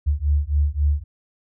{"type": "beating tone pair", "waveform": "sine", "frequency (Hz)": [71.3, 75], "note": ["C#2", "D2"], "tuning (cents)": [49, 37], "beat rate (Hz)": 3.7, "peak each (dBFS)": -20, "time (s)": [0.06, 1.04], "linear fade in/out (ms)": 20, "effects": []}